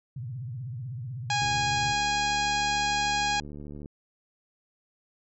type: tone with vibrato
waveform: sine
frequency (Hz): 123.47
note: B2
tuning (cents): 0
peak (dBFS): -33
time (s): 0.16-1.93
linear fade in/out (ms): 5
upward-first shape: triangle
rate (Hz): 16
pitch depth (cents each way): 270
type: harmonic tone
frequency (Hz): 824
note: G#5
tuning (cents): -14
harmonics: 1 / 2 / 3 / 4 / 5 / 6 / 7 / 8 / 9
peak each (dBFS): -27 / -32 / -33 / -35 / -35 / -38 / -40 / -40 / -42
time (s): 1.3-3.4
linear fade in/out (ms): 2
type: click train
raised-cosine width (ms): 3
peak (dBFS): -29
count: 180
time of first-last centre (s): 1.42-3.859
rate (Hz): 73.4
effects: none